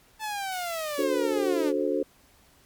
sawtooth linear sweep, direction down, 880 to 277.2 Hz, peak -26 dBFS, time 0.19-1.73 s, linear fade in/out 50 ms
white high-pass noise, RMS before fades -44 dBFS, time 0.52-1.04 s, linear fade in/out 2 ms, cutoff 2000 Hz, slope 48 dB/octave
sine chord, D dominant seventh, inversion none, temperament just, 293.7 / 367.1 / 440.5 / 528.6 Hz, D4 / F#4 / A4 / C5, 0 / -14 / +2 / +18 cents, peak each -29 dBFS, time 0.98-2.03 s, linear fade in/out 5 ms
effects pink hiss -59 dBFS RMS until 2.65 s + MP3 96 kbps

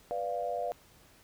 sine chord, B diminished, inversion none, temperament equal, 493.9 / 587.3 / 698.5 Hz, B4 / D5 / F5, 0 / 0 / 0 cents, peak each -37 / -36 / -34 dBFS, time 0.11-0.72 s, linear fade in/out 0 ms, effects pink hiss -60 dBFS RMS until 1.23 s

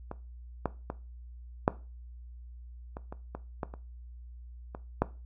clicks, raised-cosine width 1 ms, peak -23 / -14 / -20 / -7 / -25 / -26 / -23 / -18 / -29 / -25 / -10 dBFS, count 11, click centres 0.114 / 0.657 / 0.901 / 1.679 / 2.969 / 3.125 / 3.35 / 3.632 / 3.739 / 4.749 / 5.02 s, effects noise-tail reverb RT60 0.3 s tail -17 dB re dry + added 60 Hz sine -44 dBFS peak until 5.25 s

